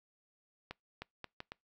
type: accelerating click train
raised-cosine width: 0.3 ms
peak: -26 dBFS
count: 5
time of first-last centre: 0.71-1.52 s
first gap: 310 ms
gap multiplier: 0.72
effects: noise-tail reverb RT60 0.2 s tail -26 dB re dry